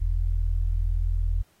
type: tone pair together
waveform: sine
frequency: 41.24 / 82.41 Hz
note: E1 / E2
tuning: +2 / 0 cents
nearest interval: octave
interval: 1198 cents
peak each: -22 / -28 dBFS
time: 0-1.43 s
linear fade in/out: 20 ms
effects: pink hiss -64 dBFS RMS until 1.6 s + AAC 48 kbps